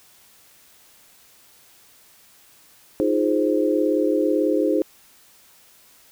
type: chord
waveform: sine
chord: F minor seventh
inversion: third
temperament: equal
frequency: 311.1 / 349.2 / 415.3 / 523.3 Hz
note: Eb4 / F4 / Ab4 / C5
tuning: 0 / 0 / 0 / 0 cents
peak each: -21 / -25 / -23 / -23 dBFS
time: 3-4.82 s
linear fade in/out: 0 ms
effects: white hiss -53 dBFS RMS until 6.11 s